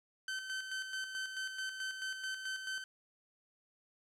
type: tone with tremolo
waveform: sawtooth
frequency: 1537 Hz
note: G6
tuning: 35 cents flat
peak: -33 dBFS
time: 0.28-2.84 s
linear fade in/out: 2 ms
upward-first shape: square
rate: 4.6 Hz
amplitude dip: 50%
effects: low-pass 8000 Hz 12 dB/octave + 12-bit